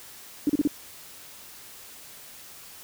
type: tone bursts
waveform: sine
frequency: 293.7 Hz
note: D4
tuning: in tune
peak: -18 dBFS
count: 4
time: 0.47-0.675 s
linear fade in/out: 2 ms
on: 25 ms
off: 35 ms
effects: white hiss -46 dBFS RMS until 2.83 s